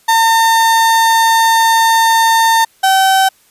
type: tone pair in turn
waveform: 35% pulse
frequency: 906 / 767.4 Hz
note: A#5 / G5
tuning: -50 / -37 cents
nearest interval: minor third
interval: 287 cents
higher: first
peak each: -6 dBFS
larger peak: neither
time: 0.08-2.65 / 2.83-3.29 s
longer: first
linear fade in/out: 10 ms
effects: white hiss -51 dBFS RMS until 3.5 s + resampled to 32000 Hz